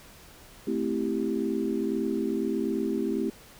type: chord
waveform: sine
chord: A minor seventh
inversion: none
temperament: equal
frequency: 220 / 261.6 / 329.6 / 392 Hz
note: A3 / C4 / E4 / G4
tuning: 0 / 0 / 0 / 0 cents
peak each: -31 dBFS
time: 0.67-3.3 s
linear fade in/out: 5 ms
effects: pink hiss -51 dBFS RMS until 3.59 s